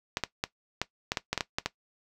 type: clicks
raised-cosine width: 0.2 ms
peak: -10 dBFS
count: 11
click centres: 0.171 / 0.237 / 0.439 / 0.816 / 1.119 / 1.172 / 1.33 / 1.377 / 1.408 / 1.585 / 1.66 s
effects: noise-tail reverb RT60 0.1 s tail -17 dB re dry